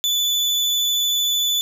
35% pulse tone with vibrato, 3481 Hz, A7, 19 cents flat, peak -16 dBFS, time 0.04-1.61 s, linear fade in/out 0 ms, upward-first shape sine, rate 13 Hz, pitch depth 8 cents each way, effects none

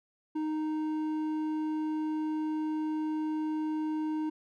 sine tone with hard clipping, 310 Hz, D#4, 6 cents flat, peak -31 dBFS, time 0.35-4.3 s, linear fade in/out 10 ms, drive 6 dB, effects none

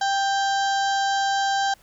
harmonic tone, 788 Hz, G5, 9 cents sharp, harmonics 1 / 2 / 4 / 5 / 6 / 7 / 8 / 9, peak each -21 / -27 / -33 / -35 / -37 / -38 / -39 / -40 dBFS, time 0.01-1.74 s, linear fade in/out 5 ms, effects pink hiss -56 dBFS RMS until 1.82 s

